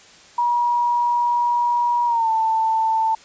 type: tone with pitch glide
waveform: sine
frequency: 959 to 889.6 Hz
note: A#5 to A5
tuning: +49 to +19 cents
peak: -16 dBFS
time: 0.38-3.15 s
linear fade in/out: 5 ms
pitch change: -130 cents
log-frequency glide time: 2.06-2.29 s
effects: white hiss -47 dBFS RMS until 3.24 s + resampled to 16000 Hz